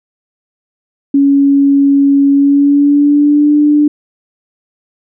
sine tone with pitch glide, 279.3 to 295.9 Hz, C#4 to D4, +13 to +13 cents, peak -5 dBFS, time 1.14-3.88 s, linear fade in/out 5 ms, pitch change +100 cents, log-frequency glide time 2.31-3.53 s, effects none

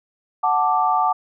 sine chord, D major, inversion first, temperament equal, 740 / 880 / 1174.7 Hz, F#5 / A5 / D6, 0 / 0 / 0 cents, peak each -20 dBFS, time 0.43-1.13 s, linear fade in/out 10 ms, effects none

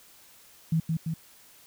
sine tone with echo, 162 Hz, E3, 30 cents flat, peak -21 dBFS, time 0.72-0.8 s, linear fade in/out 5 ms, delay 170 ms, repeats 2, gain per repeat -3 dB, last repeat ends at 1.14 s, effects white hiss -55 dBFS RMS until 1.66 s

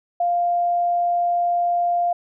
sine tone, 698.5 Hz, F5, in tune, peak -17 dBFS, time 0.2-2.13 s, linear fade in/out 5 ms, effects none

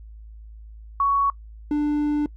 sine / triangle tone pair in turn, 1117 / 295.9 Hz, C#6 / D4, +13 / +13 cents, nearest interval octave + major seventh, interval 2300 cents, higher first, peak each -17 dBFS, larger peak neither, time 1-1.3 / 1.71-2.26 s, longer second, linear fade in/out 2 ms, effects noise-tail reverb RT60 0.1 s tail -22 dB re dry + added 54 Hz sine -39 dBFS peak until 2.36 s

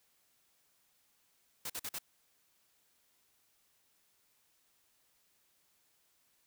white noise bursts, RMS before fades -40 dBFS, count 4, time 1.65-1.987 s, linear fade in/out 5 ms, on 49 ms, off 47 ms, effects white hiss -73 dBFS RMS until 6.46 s

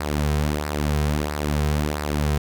sawtooth tone with flanger, 74.4 Hz, D2, 23 cents sharp, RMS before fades -23 dBFS, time 0-2.38 s, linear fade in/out 5 ms, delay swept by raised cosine 0.3 to 3.5 ms, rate 1.5 Hz, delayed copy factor -0.6, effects none

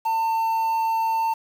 triangle tone with quantisation, 899 Hz, A5, 37 cents sharp, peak -18 dBFS, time 0.05-1.34 s, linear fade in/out 10 ms, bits 7, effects none

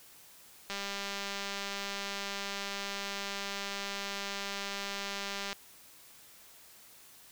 click train, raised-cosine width 0.2 ms, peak -20 dBFS, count 962, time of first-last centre 0.7-5.529 s, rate 199 Hz, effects white hiss -56 dBFS RMS until 7.31 s

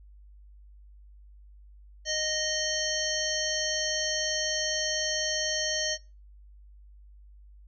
harmonic tone with a mistuned harmonic, 619 Hz, D#5, 9 cents flat, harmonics 1 / 3 / 5 / 7 / 9 / 10, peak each -34 / -34 / -34 / -34 / -34 / -34 dBFS, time 2.05-5.98 s, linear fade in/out 50 ms, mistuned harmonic 10, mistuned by +23 cents, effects noise-tail reverb RT60 0.3 s tail -24 dB re dry + added 50 Hz sine -49 dBFS peak until 7.67 s

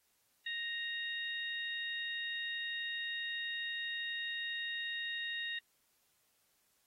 harmonic tone, 932.3 Hz, A#5, in tune, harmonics 2 / 3 / 4, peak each -39 / -45 / -42 dBFS, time 0.46-5.59 s, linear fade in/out 5 ms, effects white hiss -75 dBFS RMS until 6.86 s + AAC 48 kbps

